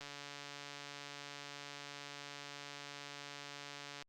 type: click train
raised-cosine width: 0.2 ms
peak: -30 dBFS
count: 575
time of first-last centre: 0.01-4.024 s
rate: 143 Hz
effects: Opus 48 kbps